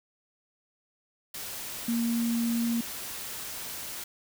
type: tone in noise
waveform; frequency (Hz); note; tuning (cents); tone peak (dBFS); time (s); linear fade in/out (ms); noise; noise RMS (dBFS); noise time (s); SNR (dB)
sine; 233.1; A#3; 0; -25; 1.88-2.81; 5; white; -38; 1.34-4.04; +10
effects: none